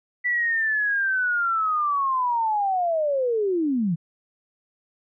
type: linear sweep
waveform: sine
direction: down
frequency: 1975.5 to 153.6 Hz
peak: -20 dBFS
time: 0.24-3.96 s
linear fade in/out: 20 ms
effects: none